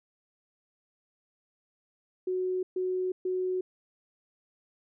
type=tone bursts; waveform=sine; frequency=369 Hz; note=F#4; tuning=5 cents flat; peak=-27 dBFS; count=3; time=2.27-3.61 s; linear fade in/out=5 ms; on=360 ms; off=130 ms; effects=none